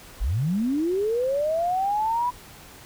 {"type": "linear sweep", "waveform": "sine", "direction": "up", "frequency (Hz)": [36.71, 995], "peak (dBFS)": -21, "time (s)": [0.2, 2.31], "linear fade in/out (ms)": 20, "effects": ["pink hiss -46 dBFS RMS until 2.85 s"]}